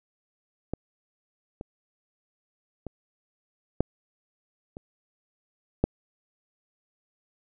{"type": "clicks", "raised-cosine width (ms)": 2, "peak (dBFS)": [-16, -23, -22, -8, -26, -7], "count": 6, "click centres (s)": [0.736, 1.611, 2.867, 3.806, 4.769, 5.84], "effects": []}